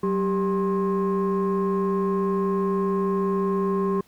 sine tone cluster, 188.5 / 394.3 / 1062 Hz, F#3 / G4 / C6, +32 / +10 / +25 cents, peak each -23 / -22 / -28 dBFS, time 0.03-4.01 s, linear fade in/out 5 ms, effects tanh soft clip ceiling -16 dBFS + pink hiss -58 dBFS RMS until 4.07 s

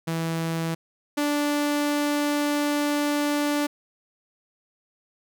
sawtooth tone pair in turn, 164.1 / 292.4 Hz, E3 / D4, -8 / -7 cents, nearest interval minor seventh, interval 1001 cents, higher second, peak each -21 / -18 dBFS, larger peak second, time 0.07-0.75 / 1.17-3.67 s, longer second, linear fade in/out 10 ms, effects none

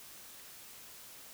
silence, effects white hiss -52 dBFS RMS until 1.33 s

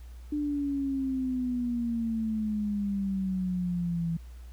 sine exponential sweep, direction down, 298.2 to 164.81 Hz, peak -27 dBFS, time 0.32-4.17 s, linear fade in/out 5 ms, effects added 60 Hz sine -42 dBFS peak until 4.52 s + pink hiss -61 dBFS RMS until 4.52 s

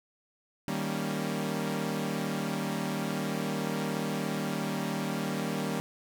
sawtooth chord, Eb dominant seventh, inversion none, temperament equal, 155.56 / 196 / 233.1 / 277.2 Hz, Eb3 / G3 / Bb3 / Db4, 0 / 0 / 0 / 0 cents, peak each -32 / -30 / -32 / -34 dBFS, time 0.68-5.8 s, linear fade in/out 0 ms, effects none

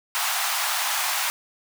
pink high-pass noise, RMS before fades -25 dBFS, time 0.15-1.3 s, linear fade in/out 0 ms, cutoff 730 Hz, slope 48 dB/octave, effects none

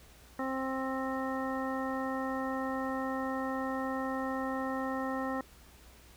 harmonic tone, 263.9 Hz, C4, 15 cents sharp, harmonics 1 / 2 / 3 / 4 / 5 / 7, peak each -35 / -38 / -40 / -41 / -42 / -43 dBFS, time 0.39-5.41 s, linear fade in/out 2 ms, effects added 60 Hz sine -58 dBFS peak until 6.16 s + pink hiss -58 dBFS RMS until 6.16 s

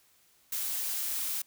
blue noise, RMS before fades -33 dBFS, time 0.52-1.42 s, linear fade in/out 5 ms, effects white hiss -65 dBFS RMS until 1.46 s

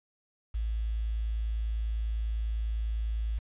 sine tone with quantisation, 55 Hz, A1, in tune, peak -28 dBFS, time 0.54-3.39 s, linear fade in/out 10 ms, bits 9, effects resampled to 8000 Hz

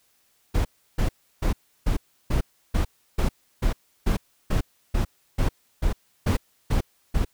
brown noise bursts, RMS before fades -21 dBFS, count 16, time 0.54-7.25 s, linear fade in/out 10 ms, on 110 ms, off 330 ms, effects white hiss -65 dBFS RMS until 7.33 s

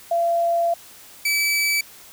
sine / sawtooth tone pair in turn, 681 / 2302 Hz, F5 / D7, -44 / -35 cents, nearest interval octave + major sixth, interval 2109 cents, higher second, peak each -17 / -15 dBFS, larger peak second, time 0.11-0.74 / 1.25-1.81 s, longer first, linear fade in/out 5 ms, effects white hiss -45 dBFS RMS until 2.12 s

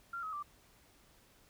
sine tone with pitch steps, 1381 / 1273.7 / 1174.8 Hz, F6 / D#6 / D6, -20 / +40 / 0 cents, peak -38 dBFS, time 0.13-0.427 s, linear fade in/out 5 ms, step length 99 ms, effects pink hiss -65 dBFS RMS until 1.49 s

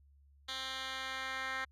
10% pulse tone with band-pass filter sweep, 263.5 Hz, C4, 12 cents sharp, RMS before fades -40 dBFS, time 0.48-1.65 s, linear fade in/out 10 ms, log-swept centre 3400 to 2000 Hz, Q 2.4, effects added 70 Hz sine -61 dBFS peak until 1.71 s

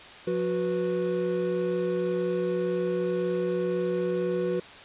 triangle tone cluster, 177.6 / 366.9 / 490.9 Hz, F3 / F#4 / B4, +29 / -15 / -10 cents, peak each -30 / -26 / -27 dBFS, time 0.27-4.6 s, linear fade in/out 5 ms, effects white hiss -45 dBFS RMS until 4.84 s + resampled to 8000 Hz

